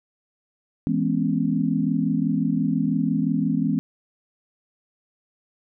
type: chord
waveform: sine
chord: C# minor seventh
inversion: first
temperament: equal with one note detuned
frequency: 164.81 / 207.7 / 246.9 / 272.7 Hz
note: E3 / G#3 / B3 / C#4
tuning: 0 / 0 / 0 / -28 cents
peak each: -25 dBFS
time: 0.87-3.79 s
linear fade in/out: 0 ms
effects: none